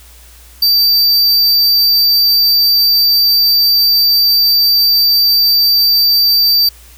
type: tone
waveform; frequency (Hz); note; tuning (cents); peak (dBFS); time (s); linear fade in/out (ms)
square; 4651; D8; -18; -8; 0.62-6.69; 5
effects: added 60 Hz sine -39 dBFS peak until 6.97 s + white hiss -42 dBFS RMS until 6.97 s